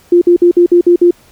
sine tone bursts, 349.2 Hz, F4, in tune, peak -3 dBFS, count 7, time 0.12-1.109 s, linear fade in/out 5 ms, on 95 ms, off 54 ms, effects pink hiss -46 dBFS RMS until 1.31 s

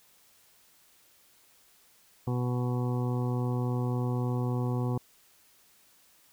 harmonic tone, 123.5 Hz, B2, in tune, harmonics 1 / 2 / 3 / 4 / 6 / 7 / 8 / 9, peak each -28 / -34 / -38 / -40 / -44 / -45 / -46 / -47 dBFS, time 2.27-4.98 s, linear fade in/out 5 ms, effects white hiss -62 dBFS RMS until 6.32 s

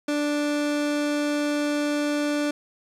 30% pulse tone, 293.7 Hz, D4, in tune, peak -20 dBFS, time 0.08-2.51 s, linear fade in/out 5 ms, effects low-pass 9000 Hz 12 dB/octave + 10-bit

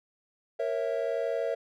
triangle chord, A# diminished, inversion none, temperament equal with one note detuned, 466.2 / 547.4 / 659.3 Hz, A#4 / C#5 / E5, 0 / -22 / 0 cents, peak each -30 dBFS, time 0.59-1.55 s, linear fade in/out 10 ms, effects none

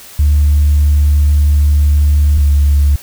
sine tone pair in turn, 73.42 / 71.74 Hz, D2 / D2, 0 / -40 cents, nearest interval unison, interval 40 cents, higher first, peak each -5 / -5 dBFS, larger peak neither, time 0.19-2.38 / 2.38-2.96 s, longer first, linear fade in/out 5 ms, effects tanh soft clip ceiling -3 dBFS + white hiss -35 dBFS RMS until 3.02 s

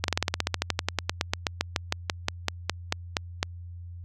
slowing click train, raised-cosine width 0.2 ms, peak -6 dBFS, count 29, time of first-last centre 0.04-3.429 s, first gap 42 ms, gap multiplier 1.07, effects added 87 Hz sine -38 dBFS peak until 4.04 s

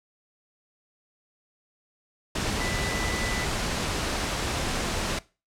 sine tone in noise, 1988 Hz, B6, 11 cents sharp, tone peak -33 dBFS, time 2.6-3.45 s, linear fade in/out 5 ms, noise pink, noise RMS -28 dBFS, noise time 2.35-5.19 s, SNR -8 dB, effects noise-tail reverb RT60 0.3 s tail -20 dB re dry + low-pass 8000 Hz 12 dB/octave

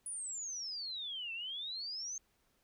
sine exponential two-way sweep, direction down then up, 9960 to 2637 to 6430 Hz, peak -39 dBFS, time 0.06-2.18 s, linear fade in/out 2 ms, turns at 1.33 s, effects pink hiss -75 dBFS RMS until 2.63 s

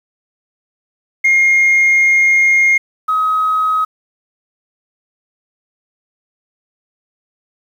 sine tone pair in turn, 2133 / 1268.3 Hz, C7 / D#6, +33 / +33 cents, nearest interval major sixth, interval 900 cents, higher first, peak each -6 / -11 dBFS, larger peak first, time 1.24-2.78 / 3.08-3.85 s, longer first, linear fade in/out 10 ms, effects tanh soft clip ceiling -6 dBFS + 7-bit

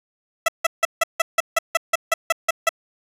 15% pulse tone bursts, 659.3 Hz, E5, in tune, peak -8 dBFS, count 13, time 0.46-2.692 s, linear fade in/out 5 ms, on 24 ms, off 160 ms, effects resampled to 32000 Hz + 8-bit

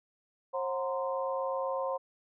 sine tone cluster, 536 / 732 / 930 / 1038 Hz, C5 / F#5 / A#5 / C6, +42 / -19 / -4 / -14 cents, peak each -32 / -40 / -39 / -37 dBFS, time 0.53-1.98 s, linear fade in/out 20 ms, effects none

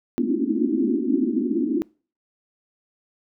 pink band-pass noise, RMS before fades -22 dBFS, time 0.18-1.82 s, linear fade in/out 0 ms, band 220 to 360 Hz, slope 96 dB/octave, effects noise-tail reverb RT60 0.4 s tail -26 dB re dry

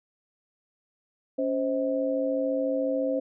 sine tone cluster, 278.8 / 523 / 637 Hz, C#4 / C5 / D#5, +10 / -1 / +41 cents, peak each -29 / -26 / -33 dBFS, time 1.38-3.2 s, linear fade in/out 10 ms, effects none

